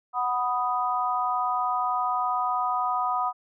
sine chord, B major, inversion second, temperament equal, 740 / 987.8 / 1244.5 Hz, F#5 / B5 / D#6, 0 / 0 / 0 cents, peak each -28 / -28 / -27 dBFS, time 0.13-3.33 s, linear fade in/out 50 ms, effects none

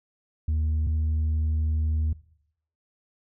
sine tone pair in turn, 77.7 / 78.03 Hz, D#2 / D#2, -2 / +6 cents, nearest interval unison, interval 8 cents, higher second, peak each -19 dBFS, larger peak neither, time 0.48-0.87 / 0.87-2.13 s, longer second, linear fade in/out 5 ms, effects noise-tail reverb RT60 0.7 s tail -21 dB re dry + tanh soft clip ceiling -21 dBFS

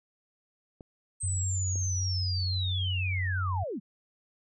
clicks, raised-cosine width 2 ms, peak -32 dBFS, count 2, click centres 0.808 / 1.757 s
sine linear sweep, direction down, 8310 to 157.9 Hz, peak -32 dBFS, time 1.2-3.8 s, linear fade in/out 20 ms
sine tone, 92.5 Hz, F#2, in tune, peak -28 dBFS, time 1.23-3.64 s, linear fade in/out 10 ms
effects none

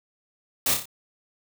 white noise with echo, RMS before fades -23 dBFS, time 0.66-0.74 s, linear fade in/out 2 ms, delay 29 ms, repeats 4, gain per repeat -5 dB, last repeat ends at 0.856 s, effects none

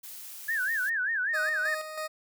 blue noise, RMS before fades -43 dBFS, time 0.03-0.9 s, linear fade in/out 10 ms
sine tone with vibrato, 1653 Hz, G#6, 9 cents flat, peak -26 dBFS, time 0.48-1.75 s, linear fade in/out 10 ms, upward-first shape sine, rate 5.1 Hz, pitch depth 200 cents each way
20% pulse tone with tremolo, 622.3 Hz, D#5, in tune, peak -27 dBFS, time 1.33-2.08 s, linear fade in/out 20 ms, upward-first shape square, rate 3.1 Hz, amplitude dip 50%
effects none

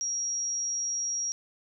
sine tone, 5660 Hz, F8, 22 cents sharp, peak -28 dBFS, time 0.01-1.32 s, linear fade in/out 0 ms, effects none

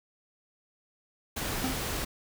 pink noise, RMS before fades -33 dBFS, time 1.36-2.05 s, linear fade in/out 10 ms
square tone with exponential decay, 258.9 Hz, C4, 18 cents flat, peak -27 dBFS, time 1.64-1.89 s, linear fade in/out 0 ms, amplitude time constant 53 ms
effects none

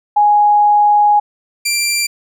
sine / 15% pulse tone pair in turn, 830.6 / 2364 Hz, G#5 / D7, 0 / +11 cents, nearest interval octave + tritone, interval 1811 cents, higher second, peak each -7 / -7 dBFS, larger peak neither, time 0.16-1.2 / 1.65-2.07 s, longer first, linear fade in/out 10 ms, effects none

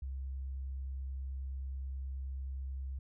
sine tone with vibrato, 66.6 Hz, C2, 31 cents sharp, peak -37 dBFS, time 0.02-2.99 s, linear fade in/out 5 ms, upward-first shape triangle, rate 9.4 Hz, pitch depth 8 cents each way, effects none

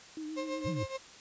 sine tone with vibrato, 310.1 Hz, D#4, 6 cents flat, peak -37 dBFS, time 0.17-0.83 s, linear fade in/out 2 ms, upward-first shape triangle, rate 8 Hz, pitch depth 44 cents each way
35% pulse tone with tremolo, 532 Hz, C5, 29 cents sharp, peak -31 dBFS, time 0.36-0.98 s, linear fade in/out 20 ms, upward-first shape triangle, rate 7.1 Hz, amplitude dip 85%
sine linear two-way sweep, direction up then down, 46.27 to 185 to 83.7 Hz, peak -33 dBFS, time 0.64-0.86 s, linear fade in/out 20 ms, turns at 0.69 s
effects white hiss -52 dBFS RMS until 1.2 s + resampled to 16000 Hz

